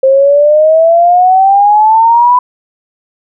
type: exponential sweep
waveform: sine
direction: up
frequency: 527 to 1000 Hz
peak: -3 dBFS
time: 0.03-2.39 s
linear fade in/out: 5 ms
effects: none